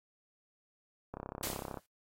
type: click train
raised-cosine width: 1 ms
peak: -26 dBFS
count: 22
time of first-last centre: 1.14-1.773 s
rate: 33.2 Hz
type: noise with exponential decay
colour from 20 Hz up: white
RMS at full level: -35 dBFS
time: 1.43-1.86 s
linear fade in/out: 2 ms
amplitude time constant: 93 ms
effects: noise-tail reverb RT60 0.1 s tail -23 dB re dry + AAC 48 kbps